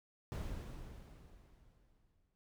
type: noise with exponential decay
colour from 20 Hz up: brown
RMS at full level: -39 dBFS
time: 0.32-2.35 s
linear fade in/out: 0 ms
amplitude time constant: 440 ms
effects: none